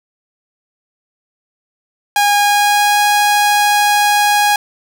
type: tone with pitch glide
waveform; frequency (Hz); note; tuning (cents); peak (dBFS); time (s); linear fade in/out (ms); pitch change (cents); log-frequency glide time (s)
sawtooth; 819 to 826.1; G#5 to G#5; -24 to -9; -6; 2.16-4.56; 2; +15; 2.39-2.99
effects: none